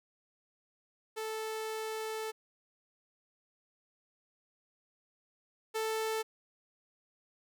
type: tone pair in turn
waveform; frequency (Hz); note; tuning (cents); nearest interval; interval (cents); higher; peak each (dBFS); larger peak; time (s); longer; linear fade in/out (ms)
sawtooth; 438.8 / 440.9; A4 / A4; -5 / +4; unison; 9; second; -32 / -28; second; 1.16-2.32 / 5.74-6.23; first; 20
effects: none